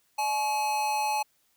square tone with amplitude modulation, 850 Hz, G#5, 40 cents sharp, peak -24 dBFS, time 0.18-1.23 s, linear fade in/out 10 ms, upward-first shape sine, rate 252 Hz, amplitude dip 45%, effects white hiss -69 dBFS RMS until 1.56 s

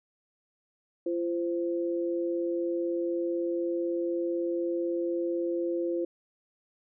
sine tone pair together, 342 / 520 Hz, F4 / C5, -36 / -11 cents, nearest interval perfect fifth, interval 725 cents, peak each -28 / -33 dBFS, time 1.06-6.05 s, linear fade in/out 5 ms, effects none

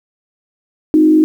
sine tone with frequency modulation, 311.1 Hz, D#4, in tune, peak -6 dBFS, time 0.94-1.24 s, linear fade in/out 0 ms, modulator 48.7 Hz, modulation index 0.55, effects 7-bit

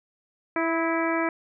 harmonic tone with a mistuned harmonic, 329.6 Hz, E4, in tune, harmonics 1 / 2 / 3 / 4 / 5 / 6 / 7, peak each -26 / -29 / -31 / -32 / -33 / -34 / -34 dBFS, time 0.56-1.29 s, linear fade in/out 2 ms, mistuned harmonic 4, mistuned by -28 cents, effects none

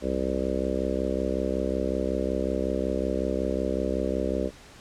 harmonic tone, 65.41 Hz, C2, in tune, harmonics 1 / 3 / 4 / 5 / 6 / 7 / 8 / 9, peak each -33 / -33 / -33 / -33 / -33 / -33 / -33 / -33 dBFS, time 0.01-4.51 s, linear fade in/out 50 ms, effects pink hiss -49 dBFS RMS until 4.8 s + low-pass 8000 Hz 12 dB/octave

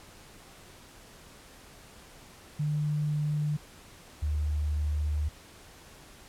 sine tone pair in turn, 149.7 / 74.98 Hz, D3 / D2, +33 / +36 cents, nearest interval octave, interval 1197 cents, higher first, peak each -26 dBFS, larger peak neither, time 2.59-3.57 / 4.22-5.29 s, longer second, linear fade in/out 10 ms, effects pink hiss -52 dBFS RMS until 6.28 s + low-pass 12000 Hz 12 dB/octave

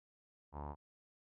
sawtooth tone with low-pass filter, 72.9 Hz, D2, 12 cents flat, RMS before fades -45 dBFS, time 0.52-0.76 s, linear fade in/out 50 ms, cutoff 930 Hz, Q 6.2, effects none

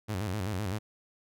sawtooth tone with vibrato, 99.3 Hz, G2, 23 cents sharp, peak -27 dBFS, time 0.08-0.79 s, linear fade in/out 20 ms, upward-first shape square, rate 7.8 Hz, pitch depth 130 cents each way, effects none

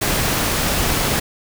pink noise, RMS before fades -19 dBFS, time 0.01-1.2 s, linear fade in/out 10 ms, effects none

